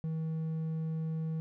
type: tone with hard clipping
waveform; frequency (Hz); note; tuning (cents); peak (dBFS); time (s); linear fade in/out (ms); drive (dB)
sine; 160; D#3; +49; -33; 0.04-1.4; 0; 3
effects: none